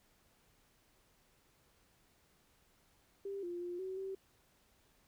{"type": "tone with pitch steps", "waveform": "sine", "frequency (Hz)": [395.6, 349.3, 352.4, 377, 385.1], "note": ["G4", "F4", "F4", "F#4", "G4"], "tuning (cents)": [16, 0, 16, 32, -31], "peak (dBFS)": -39, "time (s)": [3.25, 4.15], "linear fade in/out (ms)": 5, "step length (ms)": 180, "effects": ["pink hiss -71 dBFS RMS until 5.07 s"]}